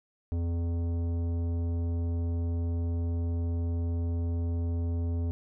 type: tone with tanh clipping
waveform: sine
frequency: 84.8 Hz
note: E2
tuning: 50 cents sharp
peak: -29 dBFS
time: 0.32-5.31 s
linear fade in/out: 0 ms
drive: 13 dB
effects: none